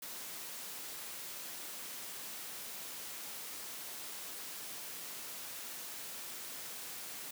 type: noise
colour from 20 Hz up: white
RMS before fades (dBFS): -45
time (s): 0.02-7.31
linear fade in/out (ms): 5
effects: high-pass 150 Hz 12 dB/octave